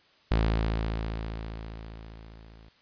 sawtooth tone with level ramp, 55 Hz, A1, in tune, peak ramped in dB -17 to -46 dBFS, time 0.31-2.69 s, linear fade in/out 5 ms, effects white hiss -61 dBFS RMS until 2.81 s + resampled to 11025 Hz

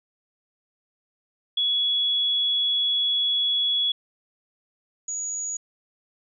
sine tone pair in turn, 3375 / 6797 Hz, G#7 / G#8, +27 / +39 cents, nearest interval octave, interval 1212 cents, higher second, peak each -20 / -27 dBFS, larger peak first, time 1.57-3.92 / 5.08-5.57 s, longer first, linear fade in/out 5 ms, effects none

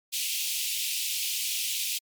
pink high-pass noise, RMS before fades -30 dBFS, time 0.12-1.99 s, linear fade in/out 20 ms, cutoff 2500 Hz, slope 48 dB/octave, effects MP3 96 kbps

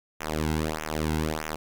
sawtooth tone with flanger, 77.78 Hz, D#2, in tune, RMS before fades -29 dBFS, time 0.2-1.56 s, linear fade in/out 10 ms, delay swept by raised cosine 0.22 to 1.72 ms, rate 1.6 Hz, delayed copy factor -1, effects none

